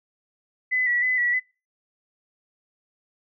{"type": "tone with vibrato", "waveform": "sine", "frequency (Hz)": 1975.5, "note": "B6", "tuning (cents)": 0, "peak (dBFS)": -20, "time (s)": [0.71, 1.4], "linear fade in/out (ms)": 20, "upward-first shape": "square", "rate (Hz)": 3.2, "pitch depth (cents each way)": 32, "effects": ["noise-tail reverb RT60 0.3 s tail -23 dB re dry"]}